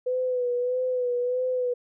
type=tone with vibrato; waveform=sine; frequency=498.3 Hz; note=B4; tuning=15 cents sharp; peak=-23 dBFS; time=0.06-1.74 s; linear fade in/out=10 ms; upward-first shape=sine; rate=1.6 Hz; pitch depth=40 cents each way; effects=none